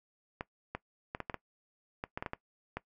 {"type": "clicks", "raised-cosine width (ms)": 0.5, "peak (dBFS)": -21, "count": 12, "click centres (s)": [0.409, 0.75, 1.149, 1.203, 1.298, 1.343, 2.039, 2.175, 2.225, 2.262, 2.334, 2.77], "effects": ["noise-tail reverb RT60 0.1 s tail -19 dB re dry"]}